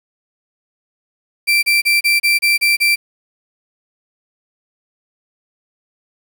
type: tone bursts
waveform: 35% pulse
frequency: 2349 Hz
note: D7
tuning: in tune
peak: -9 dBFS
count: 8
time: 1.47-2.96 s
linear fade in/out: 20 ms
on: 160 ms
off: 30 ms
effects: 7-bit